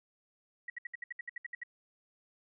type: tone bursts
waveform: sine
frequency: 1922 Hz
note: B6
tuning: 48 cents flat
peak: -37 dBFS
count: 12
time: 0.68-1.635 s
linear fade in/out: 5 ms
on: 20 ms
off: 65 ms
effects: none